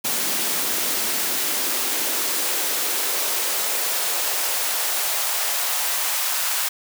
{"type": "noise with high-pass filter sweep", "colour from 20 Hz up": "white", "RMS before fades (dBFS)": -23, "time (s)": [0.04, 6.69], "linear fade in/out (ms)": 10, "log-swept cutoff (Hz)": [200, 910], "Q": 1.3, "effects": []}